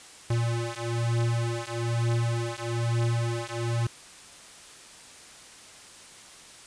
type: beating tone pair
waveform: square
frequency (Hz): 116.54 / 117.64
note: A#2 / A#2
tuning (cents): 0 / +16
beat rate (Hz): 1.1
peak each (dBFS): -29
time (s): 0.3-3.87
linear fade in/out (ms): 5
effects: white hiss -48 dBFS RMS until 6.66 s + resampled to 22050 Hz